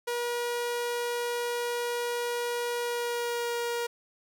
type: tone with pitch glide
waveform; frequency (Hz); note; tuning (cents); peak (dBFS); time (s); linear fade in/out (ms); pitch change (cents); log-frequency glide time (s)
sawtooth; 479.7 to 473.9; A#4 to A#4; +50 to +28; -25; 0.07-3.87; 10; -22; 2.8-3.54
effects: none